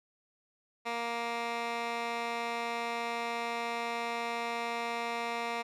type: tone with band-pass filter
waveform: 15% pulse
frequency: 234.2 Hz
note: A#3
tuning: 8 cents sharp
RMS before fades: -35 dBFS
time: 0.85-5.63 s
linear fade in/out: 20 ms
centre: 1700 Hz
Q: 0.81
effects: none